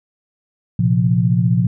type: chord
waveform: sine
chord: Bb suspended second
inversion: none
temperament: equal with one note detuned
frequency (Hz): 116.54 / 131.49 / 174.61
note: Bb2 / C3 / F3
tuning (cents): 0 / +9 / 0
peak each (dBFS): -16 / -18 / -16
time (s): 0.79-1.67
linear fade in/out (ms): 5
effects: none